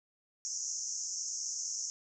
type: band-pass noise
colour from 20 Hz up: white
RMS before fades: -38 dBFS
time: 0.45-1.9 s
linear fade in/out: 0 ms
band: 5500 to 6900 Hz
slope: 96 dB/octave
effects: none